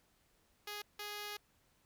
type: tone bursts at uneven times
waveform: 5% pulse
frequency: 415 Hz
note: G#4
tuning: 1 cent flat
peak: -31 dBFS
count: 2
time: 0.67-0.82 / 0.99-1.37 s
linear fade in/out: 5 ms
effects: pink hiss -73 dBFS RMS until 1.85 s